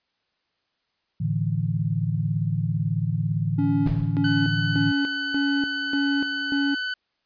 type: chord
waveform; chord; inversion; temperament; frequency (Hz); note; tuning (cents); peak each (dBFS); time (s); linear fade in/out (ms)
sine; A suspended fourth; none; equal; 110 / 146.83 / 164.81; A2 / D3 / E3; 0 / 0 / 0; -26; 1.2-4.92; 10
type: tone with tremolo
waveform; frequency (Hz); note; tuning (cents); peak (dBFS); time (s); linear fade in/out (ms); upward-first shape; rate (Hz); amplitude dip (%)
triangle; 281.7; C#4; +28; -19; 3.58-6.75; 10; square; 1.7; 75
type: noise with exponential decay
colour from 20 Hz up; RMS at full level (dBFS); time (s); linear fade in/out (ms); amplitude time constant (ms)
brown; -28; 3.86-4.42; 2; 120
type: tone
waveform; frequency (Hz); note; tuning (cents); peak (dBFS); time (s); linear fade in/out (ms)
sawtooth; 1504; F#6; +28; -22; 4.24-6.94; 5
effects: white hiss -73 dBFS RMS until 7.25 s + resampled to 11025 Hz